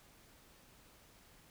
silence, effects pink hiss -63 dBFS RMS until 1.5 s

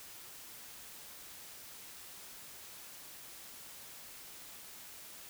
silence, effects white hiss -51 dBFS RMS until 5.29 s

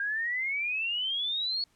sine exponential sweep, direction up, 1600 to 4422 Hz, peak -28 dBFS, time 0-1.64 s, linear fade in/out 2 ms, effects pink hiss -68 dBFS RMS until 1.75 s + low-pass 11000 Hz 12 dB/octave

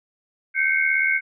sine tone cluster, 1553 / 2148 / 2225 Hz, G6 / C7 / C#7, -17 / +45 / +6 cents, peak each -22 dBFS, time 0.54-1.21 s, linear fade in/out 50 ms, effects none

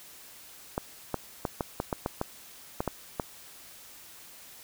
clicks, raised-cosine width 1 ms, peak -14 dBFS, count 11, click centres 0.779 / 1.143 / 1.452 / 1.608 / 1.801 / 1.928 / 2.061 / 2.214 / 2.805 / 2.877 / 3.198 s, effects white hiss -50 dBFS RMS until 4.63 s

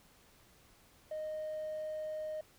triangle tone, 619 Hz, D#5, 9 cents flat, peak -34 dBFS, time 1.11-2.41 s, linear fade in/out 5 ms, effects tanh soft clip ceiling -33 dBFS + pink hiss -64 dBFS RMS until 2.58 s

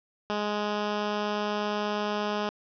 10% pulse tone, 208.4 Hz, G#3, 6 cents sharp, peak -19 dBFS, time 0.3-2.49 s, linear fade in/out 0 ms, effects resampled to 11025 Hz + 8-bit

